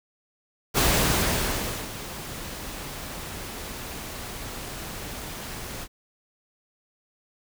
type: noise with ADSR envelope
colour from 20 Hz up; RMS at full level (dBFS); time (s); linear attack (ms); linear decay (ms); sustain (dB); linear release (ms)
pink; -20; 0.74-5.88; 39; 1100; -16; 54
effects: none